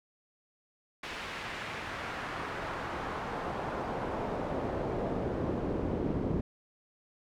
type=noise with band-pass filter sweep; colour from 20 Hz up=brown; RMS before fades=-35 dBFS; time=1.03-6.41 s; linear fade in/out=5 ms; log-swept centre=2500 to 300 Hz; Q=1; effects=none